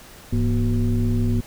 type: tone with frequency modulation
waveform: sine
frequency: 103.83 Hz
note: G#2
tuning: in tune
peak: -17 dBFS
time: 0.32-1.41 s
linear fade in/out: 10 ms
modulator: 135 Hz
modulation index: 1.2
effects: pink hiss -44 dBFS RMS until 1.46 s